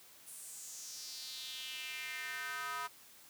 square tone with high-pass filter sweep, 140.1 Hz, C#3, 19 cents sharp, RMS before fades -44 dBFS, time 0.26-2.88 s, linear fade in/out 20 ms, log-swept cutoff 9900 to 1100 Hz, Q 3.4, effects white hiss -59 dBFS RMS until 3.29 s + high-pass 80 Hz 12 dB/octave

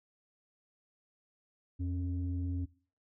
sine tone pair together, 85.78 / 272.7 Hz, F2 / C#4, -31 / -28 cents, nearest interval octave + minor sixth, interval 2003 cents, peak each -32 / -38 dBFS, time 1.79-2.66 s, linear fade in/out 20 ms, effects noise-tail reverb RT60 0.4 s tail -19 dB re dry + tanh soft clip ceiling -26 dBFS

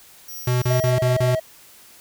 10% pulse tone with tremolo, 5700 Hz, F8, 34 cents sharp, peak -26 dBFS, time 0.28-0.91 s, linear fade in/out 5 ms, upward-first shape triangle, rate 2.6 Hz, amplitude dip 60%
square tone bursts, 124.2 Hz, B2, 10 cents sharp, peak -18 dBFS, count 5, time 0.47-1.352 s, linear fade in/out 5 ms, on 150 ms, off 33 ms
triangle tone, 640 Hz, D#5, 49 cents sharp, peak -19 dBFS, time 0.7-1.4 s, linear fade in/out 10 ms
effects white hiss -48 dBFS RMS until 2 s

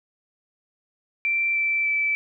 sine tone with pitch steps, 2348 / 2332 / 2316 Hz, D7 / D7 / D7, -1 / -13 / -25 cents, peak -20 dBFS, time 1.25-2.15 s, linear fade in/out 0 ms, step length 300 ms, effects none

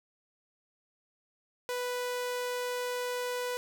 sawtooth tone, 493.9 Hz, B4, in tune, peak -28 dBFS, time 1.69-3.57 s, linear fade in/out 0 ms, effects none

